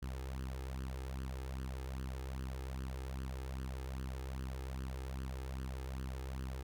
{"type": "tone with flanger", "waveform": "sawtooth", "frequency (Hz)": 65.5, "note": "C2", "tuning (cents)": 2, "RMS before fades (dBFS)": -42, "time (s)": [0.02, 6.63], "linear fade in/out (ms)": 10, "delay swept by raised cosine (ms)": [0.64, 2.44], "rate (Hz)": 2.5, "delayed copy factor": 0.7, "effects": []}